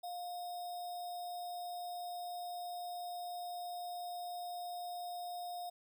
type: tone with sample-and-hold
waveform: sine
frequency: 707 Hz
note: F5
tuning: 21 cents sharp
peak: -40 dBFS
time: 0.03-5.7 s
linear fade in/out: 10 ms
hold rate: 4410 Hz
effects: none